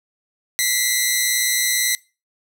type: tone pair together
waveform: 10% pulse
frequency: 1954 / 2072 Hz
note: B6 / C7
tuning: -19 / -17 cents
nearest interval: minor second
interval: 102 cents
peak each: -11 / -11 dBFS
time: 0.59-1.95 s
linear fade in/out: 0 ms
effects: noise-tail reverb RT60 0.3 s tail -22 dB re dry